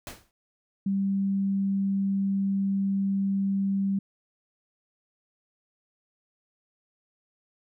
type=noise with exponential decay; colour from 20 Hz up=pink; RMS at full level=-35 dBFS; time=0.07-0.31 s; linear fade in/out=1 ms; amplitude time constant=51 ms
type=tone; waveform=sine; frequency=196 Hz; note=G3; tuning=in tune; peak=-23 dBFS; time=0.86-3.99 s; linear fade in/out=5 ms
effects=none